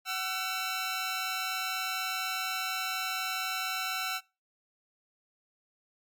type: tone pair together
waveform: 15% pulse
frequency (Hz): 752 / 1339.9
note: F#5 / E6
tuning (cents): +28 / +28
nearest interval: minor seventh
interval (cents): 1000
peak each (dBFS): -29 / -26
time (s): 0.05-4.21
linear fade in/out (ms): 50
effects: noise-tail reverb RT60 0.3 s tail -25 dB re dry + MP3 96 kbps